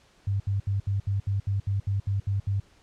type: tone bursts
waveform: sine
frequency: 99.2 Hz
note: G2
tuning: 21 cents sharp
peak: -23 dBFS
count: 12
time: 0.27-2.6 s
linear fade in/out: 5 ms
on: 130 ms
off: 70 ms
effects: pink hiss -60 dBFS RMS until 2.82 s + low-pass 7000 Hz 12 dB/octave